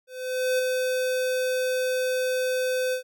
square tone with ADSR envelope, 510 Hz, C5, 44 cents flat, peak -21 dBFS, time 0.07-3.03 s, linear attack 520 ms, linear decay 6 ms, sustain -3 dB, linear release 100 ms, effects none

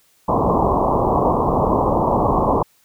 white low-pass noise, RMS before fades -17 dBFS, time 0.28-2.63 s, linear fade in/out 10 ms, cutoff 1100 Hz, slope 96 dB/octave, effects white hiss -58 dBFS RMS until 2.84 s

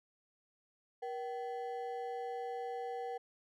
triangle ring-modulated tone, 622.3 Hz, D#5, in tune, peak -33 dBFS, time 1.02-3.18 s, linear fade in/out 10 ms, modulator 146 Hz, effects none

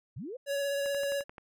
sine linear sweep, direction up, 90.3 to 543 Hz, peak -37 dBFS, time 0.16-0.37 s, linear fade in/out 10 ms
square tone with vibrato, 562 Hz, C#5, 24 cents sharp, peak -30 dBFS, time 0.46-1.24 s, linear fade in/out 50 ms, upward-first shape sine, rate 16 Hz, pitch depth 16 cents each way
click train, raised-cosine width 0.5 ms, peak -30 dBFS, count 7, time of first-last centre 0.86-1.382 s, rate 11.5 Hz
effects none

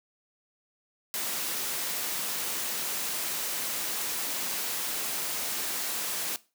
white high-pass noise, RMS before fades -32 dBFS, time 1.14-6.36 s, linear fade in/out 0 ms, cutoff 180 Hz, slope 12 dB/octave, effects noise-tail reverb RT60 0.3 s tail -19 dB re dry

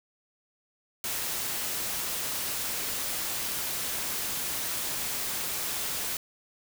white noise, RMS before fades -32 dBFS, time 1.04-6.17 s, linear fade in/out 2 ms, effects none

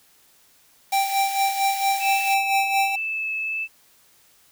square tone with tremolo, 784 Hz, G5, in tune, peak -18 dBFS, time 0.92-2.96 s, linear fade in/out 10 ms, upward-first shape sine, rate 4.4 Hz, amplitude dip 65%
white high-pass noise, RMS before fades -34 dBFS, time 0.92-2.34 s, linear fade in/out 2 ms, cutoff 1600 Hz, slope 48 dB/octave
sine tone with vibrato, 2622 Hz, E7, 10 cents flat, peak -24 dBFS, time 1.99-3.68 s, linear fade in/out 50 ms, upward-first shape triangle, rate 1.3 Hz, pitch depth 13 cents each way
effects white hiss -57 dBFS RMS until 4.51 s

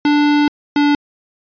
square tone pair in turn, 293.7 / 290.7 Hz, D4 / D4, 0 / -18 cents, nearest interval unison, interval 18 cents, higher first, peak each -11 dBFS, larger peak neither, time 0.05-0.48 / 0.76-0.95 s, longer first, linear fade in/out 2 ms, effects resampled to 11025 Hz

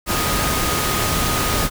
sine tone in noise, 1245 Hz, D#6, 1 cent sharp, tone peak -26 dBFS, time 0.06-1.7 s, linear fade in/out 50 ms, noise pink, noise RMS -20 dBFS, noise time 0.06-1.7 s, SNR -9 dB, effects none

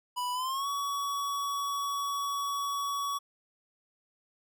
square tone with pitch glide, 987.8 to 1128.1 Hz, B5 to C#6, 0 to +30 cents, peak -31 dBFS, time 0.16-3.19 s, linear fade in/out 20 ms, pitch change +230 cents, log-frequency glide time 0.33-0.67 s, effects none

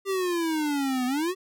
square exponential two-way sweep, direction down then up, 396.7 to 246.9 to 387.4 Hz, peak -25 dBFS, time 0.05-1.35 s, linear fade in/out 50 ms, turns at 1.06 s, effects none

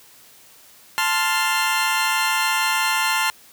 20% pulse chord, F major, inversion first, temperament equal, 880 / 1046.5 / 1396.9 Hz, A5 / C6 / F6, 0 / 0 / 0 cents, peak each -18 dBFS, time 0.98-3.3 s, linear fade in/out 0 ms, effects white hiss -49 dBFS RMS until 3.52 s + high-pass 80 Hz 12 dB/octave

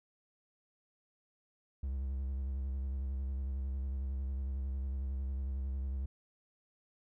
triangle tone with vibrato, 66.8 Hz, C2, 36 cents sharp, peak -32 dBFS, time 1.83-6.06 s, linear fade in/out 5 ms, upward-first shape square, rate 11 Hz, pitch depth 44 cents each way, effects none

